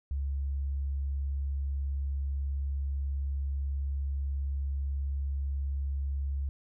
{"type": "tone", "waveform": "sine", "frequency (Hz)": 69.2, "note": "C#2", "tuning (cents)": -2, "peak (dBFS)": -29, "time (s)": [0.11, 6.49], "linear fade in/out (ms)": 0, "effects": []}